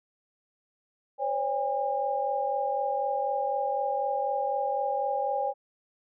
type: tone cluster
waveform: sine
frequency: 519 / 563 / 810 Hz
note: C5 / C#5 / G#5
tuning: -14 / +27 / -43 cents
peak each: -33 / -31 / -28 dBFS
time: 1.18-5.54 s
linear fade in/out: 50 ms
effects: none